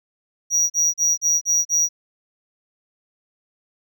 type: tone bursts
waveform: triangle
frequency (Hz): 5770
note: F#8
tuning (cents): -44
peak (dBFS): -14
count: 6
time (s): 0.5-1.89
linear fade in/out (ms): 50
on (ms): 200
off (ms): 38
effects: none